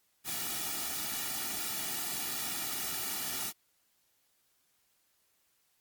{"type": "noise with comb filter", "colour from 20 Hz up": "white", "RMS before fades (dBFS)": -36, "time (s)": [0.24, 3.53], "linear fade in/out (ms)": 50, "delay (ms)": 1.9, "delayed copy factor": -0.8, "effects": ["white hiss -73 dBFS RMS until 5.8 s", "Opus 48 kbps"]}